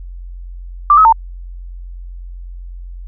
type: tone with pitch steps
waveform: sine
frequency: 1177 / 1280 / 901 Hz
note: D6 / D#6 / A5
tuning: +3 / +49 / +41 cents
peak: -4 dBFS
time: 0.9-1.125 s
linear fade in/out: 2 ms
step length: 75 ms
effects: added 44 Hz sine -27 dBFS peak until 3.07 s